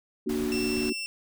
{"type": "chord", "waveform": "sine", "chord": "Bb augmented", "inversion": "none", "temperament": "equal with one note detuned", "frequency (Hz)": [233.1, 293.7, 372.4], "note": ["Bb3", "D4", "F#4"], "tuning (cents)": [0, 0, 11], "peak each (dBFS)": [-30, -31, -30], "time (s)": [0.26, 0.93], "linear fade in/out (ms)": 10}
{"type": "noise", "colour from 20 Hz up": "pink", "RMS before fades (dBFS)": -39, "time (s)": [0.29, 0.9], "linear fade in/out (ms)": 5}
{"type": "tone", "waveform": "20% pulse", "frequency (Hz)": 2700, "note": "E7", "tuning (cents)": 41, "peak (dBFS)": -27, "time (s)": [0.52, 1.06], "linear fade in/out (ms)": 0}
{"effects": []}